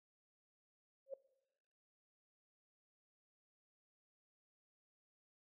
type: tone with exponential growth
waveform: sine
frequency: 543 Hz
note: C#5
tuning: 36 cents flat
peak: -38 dBFS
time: 1.06-1.14 s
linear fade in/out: 5 ms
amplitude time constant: 16 ms
effects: noise-tail reverb RT60 1.0 s tail -20 dB re dry